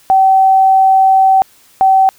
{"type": "tone pair in turn", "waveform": "sine", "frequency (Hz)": [767, 767], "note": ["G5", "G5"], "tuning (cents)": [-38, -38], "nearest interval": "unison", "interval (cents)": 0, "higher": "neither", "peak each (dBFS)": -5, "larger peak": "neither", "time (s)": [[0.1, 1.42], [1.81, 2.09]], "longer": "first", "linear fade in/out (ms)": 0, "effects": ["white hiss -47 dBFS RMS until 2.18 s"]}